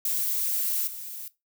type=noise with level steps; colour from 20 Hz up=violet; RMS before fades=-27 / -38 dBFS; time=0.05-1.28 s; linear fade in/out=2 ms; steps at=0.87 s; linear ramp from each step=5 ms; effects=noise-tail reverb RT60 0.2 s tail -17 dB re dry